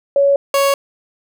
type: tone pair in turn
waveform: sine / 30% pulse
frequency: 560 / 555.2 Hz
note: C#5 / C#5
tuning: +18 / +3 cents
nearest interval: unison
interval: 15 cents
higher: first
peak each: -9 dBFS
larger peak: neither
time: 0.16-0.36 / 0.54-0.74 s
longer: neither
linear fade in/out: 2 ms
effects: none